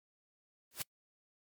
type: noise with exponential growth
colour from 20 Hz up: white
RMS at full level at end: -33 dBFS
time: 0.71-0.82 s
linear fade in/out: 2 ms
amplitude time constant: 23 ms
effects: noise-tail reverb RT60 0.1 s tail -26 dB re dry + MP3 96 kbps